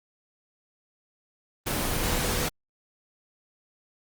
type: tone in noise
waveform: sine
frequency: 493.9 Hz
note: B4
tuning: in tune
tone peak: -37 dBFS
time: 1.93-2.47 s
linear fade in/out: 10 ms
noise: pink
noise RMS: -27 dBFS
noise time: 1.66-2.49 s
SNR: -13 dB
effects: Opus 24 kbps